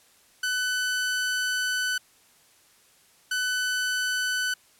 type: tone bursts at uneven times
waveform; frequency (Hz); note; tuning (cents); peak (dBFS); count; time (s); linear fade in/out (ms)
sawtooth; 1500; F#6; +23; -21; 2; 0.43-1.98 / 3.31-4.54; 5
effects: white hiss -59 dBFS RMS until 4.79 s + low-pass 12000 Hz 12 dB/octave

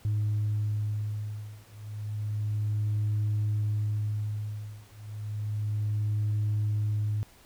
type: beating tone pair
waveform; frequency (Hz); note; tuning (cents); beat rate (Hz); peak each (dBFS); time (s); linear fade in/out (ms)
sine; 105.4 / 105.71; G#2 / G#2; +26 / +31; 0.31; -29; 0.05-7.23; 0
effects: tanh soft clip ceiling -22 dBFS + pink hiss -57 dBFS RMS until 7.45 s

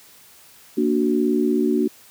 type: chord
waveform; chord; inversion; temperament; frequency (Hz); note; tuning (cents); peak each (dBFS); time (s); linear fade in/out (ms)
sine; Bb augmented; none; equal; 233.1 / 293.7 / 370; Bb3 / D4 / F#4; 0 / 0 / 0; -21; 0.77-1.88; 10
effects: white hiss -49 dBFS RMS until 2.1 s + high-pass 60 Hz 12 dB/octave

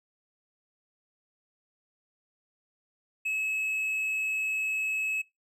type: tone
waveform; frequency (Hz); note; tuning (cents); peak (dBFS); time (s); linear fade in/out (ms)
triangle; 2580; E7; -38; -26; 3.25-5.22; 10
effects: noise-tail reverb RT60 0.2 s tail -23 dB re dry

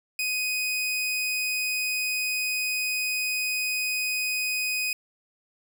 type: tone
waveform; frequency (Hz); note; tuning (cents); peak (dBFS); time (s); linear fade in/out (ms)
sawtooth; 2500; D#7; +8; -22; 0.19-4.93; 2
effects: none

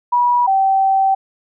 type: tone pair in turn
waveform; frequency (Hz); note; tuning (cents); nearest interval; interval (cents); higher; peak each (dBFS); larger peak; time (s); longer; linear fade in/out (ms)
sine; 971 / 773.8; B5 / G5; -30 / -23; major third; 393; first; -11; neither; 0.12-0.47 / 0.47-1.15; second; 10
effects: none

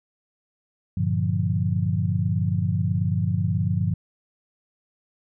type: chord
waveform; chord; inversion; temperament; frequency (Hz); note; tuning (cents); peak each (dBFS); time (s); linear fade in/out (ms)
sine; G minor seventh; none; equal; 98 / 116.54 / 146.83 / 174.61; G2 / Bb2 / D3 / F3; 0 / 0 / 0 / 0; -24 / -27 / -27 / -26; 0.97-3.94; 5
effects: none

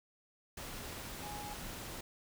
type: tone in noise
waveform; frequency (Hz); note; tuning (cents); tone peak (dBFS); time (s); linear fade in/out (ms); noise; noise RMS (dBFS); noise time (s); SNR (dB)
sine; 830.6; G#5; 0; -45; 1.23-1.54; 5; pink; -45; 0.57-2.01; -3
effects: none

